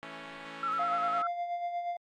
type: chord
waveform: 5% pulse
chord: A major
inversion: second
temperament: equal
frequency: 164.81 / 220 / 277.2 Hz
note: E3 / A3 / C#4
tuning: 0 / 0 / 0 cents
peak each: -36 / -37 / -32 dBFS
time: 0.03-1.22 s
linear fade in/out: 0 ms
type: tone with vibrato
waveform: sine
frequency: 1318 Hz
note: E6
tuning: 1 cent flat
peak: -29 dBFS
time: 0.63-1.27 s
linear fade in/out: 2 ms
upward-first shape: square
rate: 10 Hz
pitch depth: 42 cents each way
type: noise with exponential decay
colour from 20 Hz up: violet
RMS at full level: -44 dBFS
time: 0.72-0.89 s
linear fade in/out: 1 ms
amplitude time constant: 36 ms
type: tone with tremolo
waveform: triangle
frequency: 698 Hz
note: F5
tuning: 1 cent flat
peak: -28 dBFS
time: 0.79-1.97 s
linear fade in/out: 5 ms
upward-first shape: sine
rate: 8.4 Hz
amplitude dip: 50%
effects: low-pass 4000 Hz 12 dB/octave + Opus 48 kbps